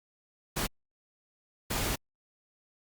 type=noise bursts at uneven times; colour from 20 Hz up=pink; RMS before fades=-31 dBFS; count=2; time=0.56-0.67 / 1.7-1.96 s; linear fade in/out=10 ms; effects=Opus 48 kbps